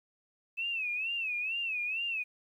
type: tone with vibrato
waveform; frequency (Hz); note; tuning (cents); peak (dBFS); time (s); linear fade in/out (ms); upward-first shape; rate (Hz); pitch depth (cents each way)
sine; 2601; E7; -24; -31; 0.57-2.24; 20; sine; 2.2; 130
effects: 11-bit